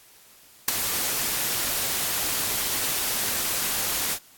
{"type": "noise with ADSR envelope", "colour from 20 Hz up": "white", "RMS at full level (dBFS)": -18, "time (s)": [0.68, 4.19], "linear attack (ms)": 4, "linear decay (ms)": 13, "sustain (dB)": -8, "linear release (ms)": 59, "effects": ["white hiss -53 dBFS RMS until 4.37 s", "AAC 64 kbps"]}